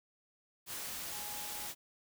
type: tone in noise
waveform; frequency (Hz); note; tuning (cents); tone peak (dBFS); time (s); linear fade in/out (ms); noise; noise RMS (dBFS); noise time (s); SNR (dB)
sine; 834; G#5; +7; -50; 1.1-1.71; 50; white; -42; 0.66-1.75; -11
effects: none